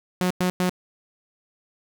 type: tone bursts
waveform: sawtooth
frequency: 181.6 Hz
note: F#3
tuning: 32 cents flat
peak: -16 dBFS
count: 3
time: 0.21-0.695 s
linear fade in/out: 0 ms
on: 95 ms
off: 100 ms
effects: none